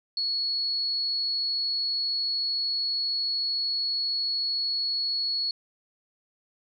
sine tone, 4367 Hz, C#8, 27 cents flat, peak -25 dBFS, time 0.17-5.51 s, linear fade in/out 2 ms, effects none

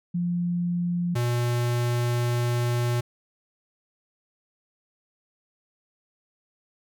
sine / square tone pair in turn, 174.61 / 120.57 Hz, F3 / B2, 0 / -41 cents, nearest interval tritone, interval 641 cents, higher first, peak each -23 / -23 dBFS, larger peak neither, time 0.14-1.15 / 1.15-3.01 s, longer second, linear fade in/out 10 ms, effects none

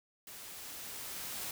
white noise with level ramp, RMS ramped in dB -49 to -40 dBFS, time 0.27-1.51 s, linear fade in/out 2 ms, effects none

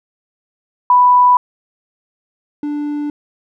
sine / triangle tone pair in turn, 989 / 294 Hz, B5 / D4, +2 / +2 cents, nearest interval octave + major sixth, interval 2100 cents, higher first, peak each -6 / -16 dBFS, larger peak first, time 0.9-1.37 / 2.63-3.1 s, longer neither, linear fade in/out 2 ms, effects none

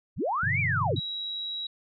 sine linear two-way sweep, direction up then down, 36.71 to 2400 to 128.6 Hz, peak -25 dBFS, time 0.16-0.98 s, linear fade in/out 50 ms, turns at 0.6 s
sine chord, E minor seventh, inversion first, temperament equal, 98 / 123.47 / 146.83 / 164.81 Hz, G2 / B2 / D3 / E3, 0 / 0 / 0 / 0 cents, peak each -31 / -32 / -34 / -37 dBFS, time 0.43-1 s, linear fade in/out 5 ms
sine tone, 3867 Hz, B7, 37 cents flat, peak -31 dBFS, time 0.96-1.67 s, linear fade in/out 5 ms
effects none

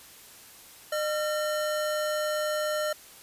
square tone pair together, 608 / 1364.9 Hz, D#5 / F6, -40 / -40 cents, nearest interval octave + major second, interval 1400 cents, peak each -28 / -35 dBFS, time 0.92-2.93 s, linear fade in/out 5 ms, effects white hiss -50 dBFS RMS until 3.22 s + resampled to 32000 Hz

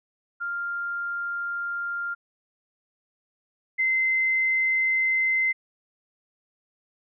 sine tone pair in turn, 1396.9 / 2067 Hz, F6 / C7, 0 / -22 cents, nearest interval perfect fifth, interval 678 cents, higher second, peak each -27 / -20 dBFS, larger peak second, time 0.4-2.15 / 3.78-5.53 s, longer neither, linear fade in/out 20 ms, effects none

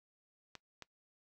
clicks, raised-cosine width 0.2 ms, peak -29 dBFS, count 2, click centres 0.553 / 0.823 s, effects noise-tail reverb RT60 0.1 s tail -21 dB re dry

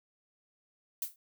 violet noise with exponential decay, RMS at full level -30 dBFS, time 1.02-1.16 s, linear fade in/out 2 ms, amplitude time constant 30 ms, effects none

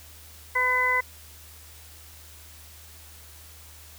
harmonic tone, 504 Hz, B4, 35 cents sharp, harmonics 1 / 2 / 3 / 4, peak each -33 / -26 / -34 / -22 dBFS, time 0.55-1.01 s, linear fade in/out 10 ms, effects added 77 Hz sine -49 dBFS peak until 3.98 s + white hiss -49 dBFS RMS until 3.98 s

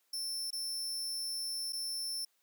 sawtooth tone with dropouts, 5360 Hz, E8, 28 cents sharp, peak -33 dBFS, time 0.13-2.25 s, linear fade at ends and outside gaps 5 ms, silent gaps 0.506-0.528 / 1.724-1.73 s, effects white hiss -75 dBFS RMS until 2.42 s + high-pass 300 Hz 12 dB/octave

